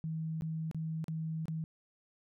sine tone with dropouts, 160 Hz, D#3, 49 cents sharp, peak -34 dBFS, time 0.04-1.64 s, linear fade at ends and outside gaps 0 ms, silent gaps 0.41-0.421 / 0.713-0.746 / 1.042-1.082 / 1.456-1.482 s, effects none

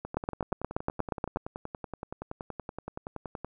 two click trains, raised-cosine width 1 ms, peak -14 / -22 dBFS, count 11 / 37, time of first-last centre 0.17-1.36 / 0.05-3.446 s, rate 8.4 / 10.6 Hz, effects none

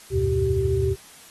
sine tone cluster, 74.7 / 89.2 / 101.6 / 123.3 / 387.3 Hz, D2 / F2 / G#2 / B2 / G4, +30 / +37 / -38 / -2 / -21 cents, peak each -26 / -28 / -30 / -26 / -22 dBFS, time 0.1-0.96 s, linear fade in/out 50 ms, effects white hiss -47 dBFS RMS until 1.3 s + AAC 32 kbps

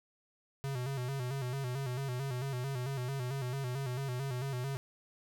square tone with vibrato, 130.81 Hz, C3, in tune, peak -35 dBFS, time 0.64-4.77 s, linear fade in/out 0 ms, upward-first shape square, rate 4.5 Hz, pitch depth 87 cents each way, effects none

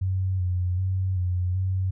sine tone with vibrato, 92.1 Hz, F#2, 7 cents flat, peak -22 dBFS, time 0.01-1.91 s, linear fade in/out 10 ms, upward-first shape square, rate 1.3 Hz, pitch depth 36 cents each way, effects none

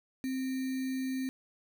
sine tone with sample-and-hold, 261.6 Hz, C4, in tune, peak -31 dBFS, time 0.24-1.29 s, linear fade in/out 0 ms, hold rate 2100 Hz, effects none

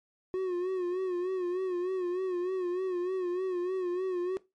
triangle tone with vibrato, 364.7 Hz, F#4, 25 cents flat, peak -26 dBFS, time 0.34-4.37 s, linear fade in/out 0 ms, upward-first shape sine, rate 3.3 Hz, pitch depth 67 cents each way, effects noise-tail reverb RT60 0.2 s tail -17 dB re dry + MP3 48 kbps

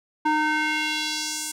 square tone with band-pass filter sweep, 306.8 Hz, D#4, 24 cents flat, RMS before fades -25 dBFS, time 0.25-1.52 s, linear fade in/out 10 ms, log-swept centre 980 to 8800 Hz, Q 1.6, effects none

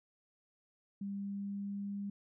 sine tone with pitch glide, 199.2 to 201 Hz, G3 to G3, +28 to +44 cents, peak -37 dBFS, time 1.01-2.1 s, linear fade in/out 5 ms, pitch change +16 cents, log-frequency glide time 1.14-1.92 s, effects none

